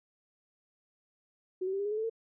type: tone with pitch steps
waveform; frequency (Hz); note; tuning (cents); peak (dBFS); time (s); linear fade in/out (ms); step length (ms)
sine; 370 / 380.8 / 392 / 403.5 / 415.3 / 427.5 / 440 / 452.9; F#4 / F#4 / G4 / G#4 / G#4 / A4 / A4 / A#4; 0 / +50 / 0 / -50 / 0 / -50 / 0 / -50; -30; 1.61-2.098; 10; 61
effects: none